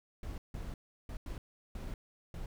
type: noise bursts at uneven times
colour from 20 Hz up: brown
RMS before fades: -41 dBFS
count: 6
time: 0.23-0.38 / 0.54-0.74 / 1.09-1.17 / 1.26-1.38 / 1.75-1.94 / 2.34-2.46 s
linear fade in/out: 2 ms
effects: none